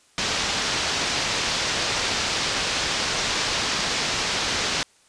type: low-pass noise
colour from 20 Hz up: white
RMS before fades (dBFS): -25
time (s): 0.18-4.83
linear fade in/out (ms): 0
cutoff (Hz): 5800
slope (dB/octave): 24
effects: white hiss -58 dBFS RMS until 5.08 s + resampled to 22050 Hz